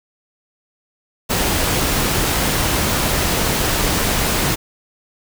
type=noise; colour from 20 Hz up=pink; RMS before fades=-18 dBFS; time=1.29-4.56 s; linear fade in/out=20 ms; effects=none